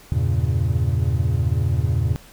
triangle chord, E diminished seventh, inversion none, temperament equal, 82.41 / 98 / 116.54 / 138.59 Hz, E2 / G2 / Bb2 / Db3, 0 / 0 / 0 / 0 cents, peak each -20 / -22 / -20 / -23 dBFS, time 0.12-2.16 s, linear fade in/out 0 ms, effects pink hiss -47 dBFS RMS until 2.32 s

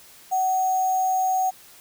sine tone with sample-and-hold, 750 Hz, F#5, 23 cents sharp, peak -19 dBFS, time 0.31-1.51 s, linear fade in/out 20 ms, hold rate 7350 Hz, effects white hiss -49 dBFS RMS until 1.8 s

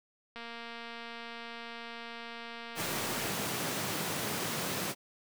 click train, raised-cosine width 0.3 ms, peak -28 dBFS, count 683, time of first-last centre 0.36-3.287 s, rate 233 Hz
pink high-pass noise, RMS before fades -35 dBFS, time 2.75-4.95 s, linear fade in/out 50 ms, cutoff 120 Hz, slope 24 dB/octave
effects none

